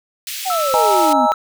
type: high-pass noise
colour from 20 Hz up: pink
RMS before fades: -27 dBFS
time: 0.27-1.13 s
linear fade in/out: 2 ms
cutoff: 2300 Hz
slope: 24 dB/octave
type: exponential sweep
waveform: sine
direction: down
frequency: 784 to 236.8 Hz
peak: -18 dBFS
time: 0.45-1.27 s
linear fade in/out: 20 ms
type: tone with pitch glide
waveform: triangle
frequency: 1318.5 to 1310.9 Hz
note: E6 to E6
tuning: 0 to -10 cents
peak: -17 dBFS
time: 0.5-1.34 s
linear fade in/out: 2 ms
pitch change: -10 cents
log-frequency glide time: 0.83-0.91 s
type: chord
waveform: sine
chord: D# suspended fourth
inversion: none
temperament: equal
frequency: 622.3 / 830.6 / 932.3 Hz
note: D#5 / G#5 / A#5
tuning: 0 / 0 / 0 cents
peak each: -18 / -16 / -18 dBFS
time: 0.74-1.32 s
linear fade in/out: 0 ms
effects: none